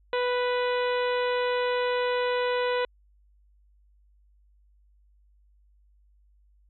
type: harmonic tone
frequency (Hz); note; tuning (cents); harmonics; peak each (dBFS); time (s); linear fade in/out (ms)
493.9; B4; 0; 1 / 2 / 3 / 4 / 5 / 6 / 7 / 8; -25 / -31 / -35 / -37 / -39 / -41 / -42 / -43; 0.13-2.85; 2
effects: added 50 Hz sine -58 dBFS peak until 6.69 s